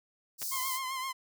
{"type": "high-pass noise", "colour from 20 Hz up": "white", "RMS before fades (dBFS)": -36, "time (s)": [0.38, 0.8], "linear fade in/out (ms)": 50, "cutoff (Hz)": 4500, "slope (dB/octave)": 48}
{"type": "clicks", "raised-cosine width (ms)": 0.2, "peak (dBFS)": -25, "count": 2, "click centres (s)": [0.418, 0.427]}
{"type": "tone with vibrato", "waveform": "sawtooth", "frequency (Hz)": 1046.5, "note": "C6", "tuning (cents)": 0, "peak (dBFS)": -30, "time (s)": [0.51, 1.13], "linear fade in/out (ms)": 20, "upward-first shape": "triangle", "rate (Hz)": 7.7, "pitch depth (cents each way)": 57}
{"effects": []}